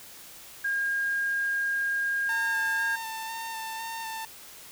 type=tone; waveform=sine; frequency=1619 Hz; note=G#6; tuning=45 cents flat; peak=-25 dBFS; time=0.64-2.96 s; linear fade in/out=10 ms
type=tone with vibrato; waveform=sawtooth; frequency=900 Hz; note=A5; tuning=39 cents sharp; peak=-30 dBFS; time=2.29-4.25 s; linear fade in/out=2 ms; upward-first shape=square; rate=2 Hz; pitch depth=15 cents each way
effects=white hiss -47 dBFS RMS until 4.71 s